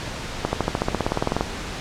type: accelerating click train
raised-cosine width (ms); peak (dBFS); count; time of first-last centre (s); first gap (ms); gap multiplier
1; -6; 17; 0.45-1.409; 80; 0.96
effects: pink hiss -31 dBFS RMS until 1.8 s + low-pass 6000 Hz 12 dB/octave